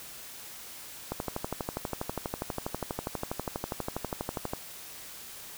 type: click train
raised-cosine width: 1 ms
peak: -17 dBFS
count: 43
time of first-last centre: 1.12-4.535 s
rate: 12.3 Hz
effects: white hiss -45 dBFS RMS until 5.57 s